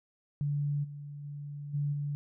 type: tone with level steps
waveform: sine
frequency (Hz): 144.7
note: D3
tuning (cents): -25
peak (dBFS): -28 / -40 / -38 / -28 / -31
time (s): 0.41-2.15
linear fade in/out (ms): 0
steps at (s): 0.83 / 1.23 / 1.73 / 1.92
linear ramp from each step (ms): 20
effects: none